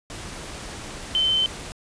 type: tone in noise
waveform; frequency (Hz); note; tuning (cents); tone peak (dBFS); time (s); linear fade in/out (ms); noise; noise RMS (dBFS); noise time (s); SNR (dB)
sine; 3078; G7; -32; -18; 1.15-1.46; 0; pink; -36; 0.1-1.72; +15
effects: resampled to 22050 Hz